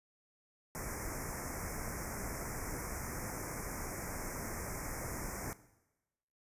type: band-stop noise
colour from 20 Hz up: pink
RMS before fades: -41 dBFS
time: 0.75-5.53 s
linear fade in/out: 0 ms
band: 2300 to 5300 Hz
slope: 96 dB/octave
effects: noise-tail reverb RT60 1.0 s tail -17 dB re dry + resampled to 32000 Hz